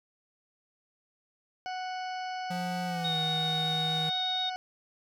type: harmonic tone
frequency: 740 Hz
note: F#5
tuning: in tune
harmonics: 1 / 2 / 3 / 4 / 6 / 7 / 8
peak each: -34 / -43 / -47 / -48 / -50 / -51 / -58 dBFS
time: 1.66-4.56 s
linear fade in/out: 0 ms
type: tone with pitch glide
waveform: square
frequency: 177.4 to 159.88 Hz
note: F3 to D#3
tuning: +27 to +47 cents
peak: -34 dBFS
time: 2.5-4.1 s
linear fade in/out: 10 ms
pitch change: -180 cents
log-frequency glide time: 2.86-3.18 s
type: tone with vibrato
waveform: sine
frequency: 3729 Hz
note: A#7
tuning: in tune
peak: -29 dBFS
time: 3.04-4.5 s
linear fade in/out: 10 ms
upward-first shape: triangle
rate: 8.2 Hz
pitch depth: 17 cents each way
effects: none